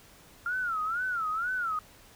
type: tone with vibrato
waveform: sine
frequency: 1376 Hz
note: F6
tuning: 26 cents flat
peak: -28 dBFS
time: 0.46-1.79 s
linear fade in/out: 2 ms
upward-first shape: sine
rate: 2.1 Hz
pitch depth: 170 cents each way
effects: pink hiss -55 dBFS RMS until 2.15 s